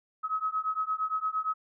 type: beating tone pair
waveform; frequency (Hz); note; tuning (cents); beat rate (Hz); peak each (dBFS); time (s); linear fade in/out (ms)
sine; 1274 / 1282.7; D#6 / E6; +41 / -48; 8.7; -31 / -31; 0.23-1.54; 20
effects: none